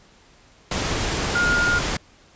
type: tone in noise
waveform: sine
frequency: 1421 Hz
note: F6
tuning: 30 cents sharp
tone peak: -18 dBFS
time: 1.35-1.79 s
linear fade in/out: 5 ms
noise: pink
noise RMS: -24 dBFS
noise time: 0.71-1.97 s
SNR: +3 dB
effects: pink hiss -53 dBFS RMS until 2.35 s + resampled to 16000 Hz